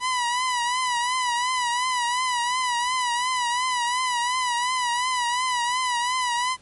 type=tone with vibrato; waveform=sawtooth; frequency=987.8 Hz; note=B5; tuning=in tune; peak=-18 dBFS; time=0-6.57 s; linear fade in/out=50 ms; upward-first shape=triangle; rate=2.8 Hz; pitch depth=82 cents each way; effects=pink hiss -55 dBFS RMS until 6.61 s + MP3 48 kbps